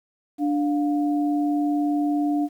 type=tone pair together; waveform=sine; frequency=293.7 / 707.1 Hz; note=D4 / F5; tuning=0 / +21 cents; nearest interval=octave + minor third; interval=1521 cents; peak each=-20 / -29 dBFS; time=0.38-2.49 s; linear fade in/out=50 ms; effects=9-bit